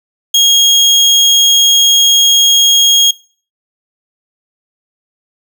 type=tone; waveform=30% pulse; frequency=3268 Hz; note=G#7; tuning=29 cents flat; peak=-3 dBFS; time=0.34-3.11 s; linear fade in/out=5 ms; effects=noise-tail reverb RT60 0.4 s tail -21 dB re dry